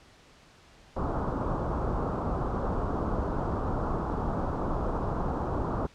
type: low-pass noise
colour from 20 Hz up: pink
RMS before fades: -30 dBFS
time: 0.96-5.87 s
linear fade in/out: 10 ms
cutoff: 1300 Hz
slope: 48 dB/octave
effects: pink hiss -56 dBFS RMS until 5.94 s + low-pass 6000 Hz 12 dB/octave